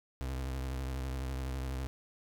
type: tone with vibrato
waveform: 35% pulse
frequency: 65.41 Hz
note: C2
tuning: in tune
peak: -33 dBFS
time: 0.21-1.87 s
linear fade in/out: 0 ms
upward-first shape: triangle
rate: 12 Hz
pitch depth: 72 cents each way
effects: none